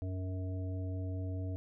harmonic tone with a mistuned harmonic, 92.5 Hz, F#2, in tune, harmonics 1 / 3 / 5 / 7, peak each -35 / -44 / -51 / -50 dBFS, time 0.02-1.56 s, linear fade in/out 0 ms, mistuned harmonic 3, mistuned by +28 cents, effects none

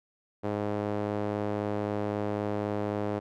sawtooth tone with band-pass filter, 103.83 Hz, G#2, in tune, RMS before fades -31 dBFS, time 0.43-3.2 s, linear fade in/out 20 ms, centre 500 Hz, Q 1.1, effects none

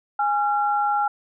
sine tone pair together, 826 / 1370 Hz, G#5 / F6, -10 / -34 cents, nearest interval major sixth, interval 876 cents, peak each -20 / -24 dBFS, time 0.19-1.08 s, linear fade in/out 5 ms, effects none

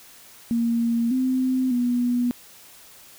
sine tone with pitch steps, 232.9 / 258.1 / 243.7 Hz, A#3 / C4 / B3, -1 / -23 / -23 cents, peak -19 dBFS, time 0.51-2.31 s, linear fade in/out 0 ms, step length 600 ms, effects white hiss -48 dBFS RMS until 3.18 s

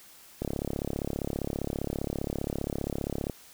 click train, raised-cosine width 2 ms, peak -17 dBFS, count 102, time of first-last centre 0.42-3.297 s, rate 35.1 Hz, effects white hiss -53 dBFS RMS until 3.53 s

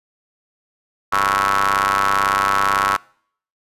sawtooth ring-modulated tone, 98 Hz, G2, in tune, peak -8 dBFS, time 1.12-2.97 s, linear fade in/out 10 ms, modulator 1210 Hz, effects noise-tail reverb RT60 0.6 s tail -25 dB re dry + resampled to 32000 Hz

